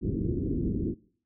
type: low-pass noise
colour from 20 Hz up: white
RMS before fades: -29 dBFS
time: 0.01-0.95 s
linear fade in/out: 50 ms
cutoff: 370 Hz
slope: 48 dB/octave
effects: noise-tail reverb RT60 0.5 s tail -21 dB re dry